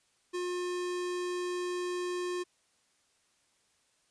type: tone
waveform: square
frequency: 357.5 Hz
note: F4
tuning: 41 cents sharp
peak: -33 dBFS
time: 0.33-2.44 s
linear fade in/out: 20 ms
effects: white hiss -71 dBFS RMS until 4.1 s + resampled to 22050 Hz